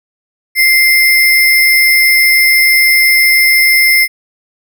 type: tone with sample-and-hold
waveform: sine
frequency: 2093 Hz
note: C7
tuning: in tune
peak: -5 dBFS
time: 0.55-4.08 s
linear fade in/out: 50 ms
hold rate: 7350 Hz
effects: none